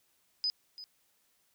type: tone with echo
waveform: sine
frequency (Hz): 5000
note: D#8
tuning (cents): +8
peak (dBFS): -28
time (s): 0.44-0.5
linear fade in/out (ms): 0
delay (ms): 340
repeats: 1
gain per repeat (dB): -15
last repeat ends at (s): 0.84
effects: white hiss -72 dBFS RMS until 1.54 s